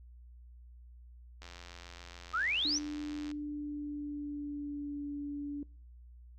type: click train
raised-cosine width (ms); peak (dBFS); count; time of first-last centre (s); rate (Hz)
0.2; -31; 166; 1.42-3.314; 87.1
type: exponential sweep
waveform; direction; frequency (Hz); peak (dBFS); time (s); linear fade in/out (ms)
sine; up; 1207 to 6240; -29; 2.33-2.79; 20
type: tone with pitch glide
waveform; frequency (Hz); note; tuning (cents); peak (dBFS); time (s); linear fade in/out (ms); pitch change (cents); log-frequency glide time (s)
sine; 296.2 to 288.1; D4 to D4; +15 to -33; -36; 2.65-5.63; 2; -48; 3.12-5.06
effects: noise-tail reverb RT60 0.4 s tail -23 dB re dry + added 60 Hz sine -51 dBFS peak until 6.38 s